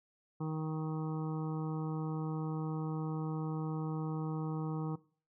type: harmonic tone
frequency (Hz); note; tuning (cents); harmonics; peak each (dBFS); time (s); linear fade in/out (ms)
157; D#3; +16; 1 / 2 / 3 / 5 / 6 / 7 / 8; -35 / -41 / -45 / -49 / -51 / -52 / -53; 0.4-4.96; 10
effects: noise-tail reverb RT60 0.4 s tail -19 dB re dry